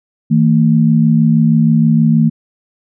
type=tone pair together; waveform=sine; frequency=160.16 / 226.5 Hz; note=E3 / A#3; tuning=-50 / -50 cents; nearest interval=tritone; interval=600 cents; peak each=-10 dBFS; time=0.3-2.3 s; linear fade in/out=20 ms; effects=none